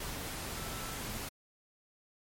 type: tone in noise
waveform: sine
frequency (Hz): 1326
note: E6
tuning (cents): +10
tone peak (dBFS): -48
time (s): 0.57-0.96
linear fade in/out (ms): 5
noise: pink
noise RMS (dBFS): -40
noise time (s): 0-1.29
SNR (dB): -11
effects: MP3 64 kbps